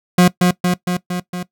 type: tone with echo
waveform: 40% pulse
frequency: 179.1 Hz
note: F3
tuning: 44 cents sharp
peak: -6 dBFS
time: 0.18-0.28 s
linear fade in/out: 5 ms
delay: 230 ms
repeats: 5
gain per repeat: -3 dB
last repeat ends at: 1.43 s
effects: noise-tail reverb RT60 0.1 s tail -19 dB re dry